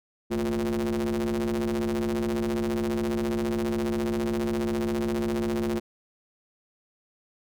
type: ring-modulated tone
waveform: 45% pulse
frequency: 65.41 Hz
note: C2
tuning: in tune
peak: -22 dBFS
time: 0.3-5.8 s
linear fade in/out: 20 ms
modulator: 287 Hz
effects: none